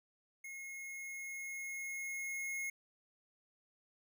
square tone with level ramp, 2162 Hz, C#7, 44 cents flat, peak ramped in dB -46 to -38 dBFS, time 0.44-2.7 s, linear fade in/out 5 ms, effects none

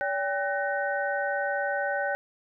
sine tone cluster, 572 / 794 / 1508 / 1859 Hz, D5 / G5 / F#6 / A#6, -46 / +22 / +32 / -5 cents, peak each -30 / -31 / -30 / -37 dBFS, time 0.01-2.15 s, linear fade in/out 0 ms, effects none

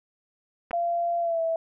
clicks, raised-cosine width 0.5 ms, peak -21 / -24 dBFS, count 2, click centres 0.709 / 0.713 s
sine tone with pitch glide, 687 to 656.7 Hz, F5 to E5, -29 to -7 cents, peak -23 dBFS, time 0.73-1.56 s, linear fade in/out 2 ms, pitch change -78 cents, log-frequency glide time 1.2-1.41 s
effects none

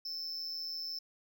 triangle tone with amplitude modulation, 5274 Hz, E8, in tune, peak -33 dBFS, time 0.05-0.99 s, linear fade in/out 5 ms, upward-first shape sine, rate 166 Hz, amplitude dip 70%, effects 12-bit

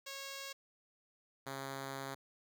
5% pulse tone pair in turn, 548 / 136.05 Hz, C#5 / C#3, -20 / -32 cents, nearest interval 2 octaves, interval 2412 cents, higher first, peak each -32 / -30 dBFS, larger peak second, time 0.06-0.53 / 1.46-2.15 s, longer second, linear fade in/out 10 ms, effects none

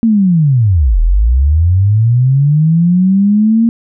sine linear two-way sweep, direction down then up, 233.1 to 37.94 to 233.1 Hz, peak -6 dBFS, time 0.03-3.69 s, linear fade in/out 0 ms, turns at 1 s, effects none

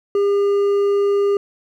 triangle tone with hard clipping, 402.6 Hz, G4, 46 cents sharp, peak -15 dBFS, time 0.15-1.37 s, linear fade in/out 2 ms, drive 7 dB, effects none

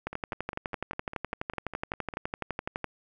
two click trains, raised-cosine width 0.5 ms, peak -23 / -16 dBFS, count 11 / 34, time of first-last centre 0.13-2.138 / 0.07-2.843 s, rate 4.98 / 11.9 Hz, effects none

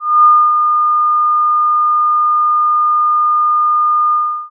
sine tone with ADSR envelope, 1216 Hz, D#6, 40 cents flat, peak -3 dBFS, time 0-4.5 s, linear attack 240 ms, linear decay 280 ms, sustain -6 dB, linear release 370 ms, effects none

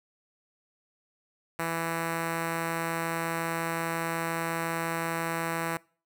5% pulse tone with notch filter, 165.6 Hz, E3, 8 cents sharp, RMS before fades -31 dBFS, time 1.59-5.77 s, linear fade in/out 2 ms, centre 4900 Hz, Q 1.8, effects noise-tail reverb RT60 0.4 s tail -23 dB re dry

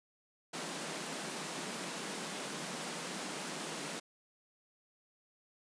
pink high-pass noise, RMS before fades -41 dBFS, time 0.53-4 s, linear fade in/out 10 ms, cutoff 150 Hz, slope 96 dB/octave, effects resampled to 22050 Hz

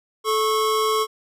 square tone pair together, 435.3 / 1097 Hz, A4 / C#6, -19 / -18 cents, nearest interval octave + major third, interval 1601 cents, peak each -22 dBFS, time 0.24-1.07 s, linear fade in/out 50 ms, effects resampled to 32000 Hz

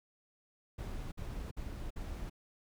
brown noise bursts, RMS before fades -41 dBFS, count 4, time 0.78-2.299 s, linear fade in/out 10 ms, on 340 ms, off 53 ms, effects none

